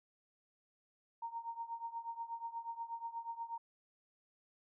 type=tone with tremolo; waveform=sine; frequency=925 Hz; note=A#5; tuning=14 cents flat; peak=-37 dBFS; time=1.22-3.58 s; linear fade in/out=5 ms; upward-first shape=triangle; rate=8.3 Hz; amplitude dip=90%; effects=none